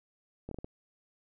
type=slowing click train; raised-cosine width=2 ms; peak=-27 dBFS; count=5; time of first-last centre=0.49-0.645 s; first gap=23 ms; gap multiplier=1.36; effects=none